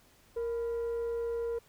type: tone with frequency modulation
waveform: sine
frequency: 466.2 Hz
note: A#4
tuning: in tune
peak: -29 dBFS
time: 0.36-1.59 s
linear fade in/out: 10 ms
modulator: 529 Hz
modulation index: 0.2
effects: tanh soft clip ceiling -29 dBFS + pink hiss -63 dBFS RMS until 1.68 s